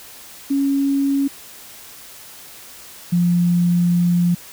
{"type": "tone pair in turn", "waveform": "sine", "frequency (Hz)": [277.2, 174.63], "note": ["C#4", "F3"], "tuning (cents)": [0, 0], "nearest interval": "minor sixth", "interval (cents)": 800, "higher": "first", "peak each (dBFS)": [-15, -13], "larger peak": "second", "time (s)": [[0.5, 1.28], [3.12, 4.35]], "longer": "second", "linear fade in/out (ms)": 10, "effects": ["white hiss -40 dBFS RMS until 4.52 s"]}